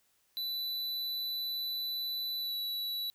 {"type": "tone with pitch glide", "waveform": "square", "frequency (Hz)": [3981, 3935], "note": ["B7", "B7"], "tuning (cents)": [13, -7], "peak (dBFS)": -34, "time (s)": [0.37, 3.1], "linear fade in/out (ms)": 0, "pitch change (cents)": -20, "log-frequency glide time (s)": [2.39, 2.54], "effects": ["white hiss -72 dBFS RMS until 3.14 s"]}